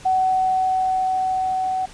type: tone with level ramp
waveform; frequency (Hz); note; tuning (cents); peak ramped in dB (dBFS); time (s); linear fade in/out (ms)
sine; 751; F#5; +26; -15 to -20; 0.05-1.86; 10
effects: pink hiss -43 dBFS RMS until 1.93 s + resampled to 22050 Hz